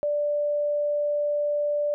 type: tone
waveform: sine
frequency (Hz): 587.3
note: D5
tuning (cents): 0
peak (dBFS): -22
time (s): 0.03-1.94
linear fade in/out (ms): 0
effects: none